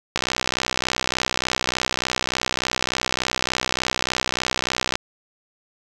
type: click train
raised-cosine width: 0.2 ms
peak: -3 dBFS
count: 305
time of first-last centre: 0.16-4.955 s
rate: 63.4 Hz
effects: none